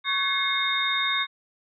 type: tone cluster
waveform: sine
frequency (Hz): 1112 / 1529 / 1702 / 2158 / 3684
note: C#6 / G6 / G#6 / C#7 / A#7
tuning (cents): +5 / -44 / +42 / -47 / -21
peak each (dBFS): -29 / -34 / -33 / -27 / -26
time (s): 0.04-1.27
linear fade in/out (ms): 50
effects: none